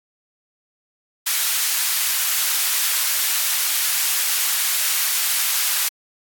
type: high-pass noise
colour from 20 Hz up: white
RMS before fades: -20 dBFS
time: 1.26-5.89 s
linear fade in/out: 10 ms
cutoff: 1300 Hz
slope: 12 dB/octave
effects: AAC 64 kbps